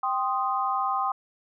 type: chord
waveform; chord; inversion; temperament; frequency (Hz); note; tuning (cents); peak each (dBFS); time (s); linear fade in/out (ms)
sine; C minor; second; equal; 784 / 1046.5 / 1244.5; G5 / C6 / Eb6; 0 / 0 / 0; -28; 0.03-1.12; 5
effects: none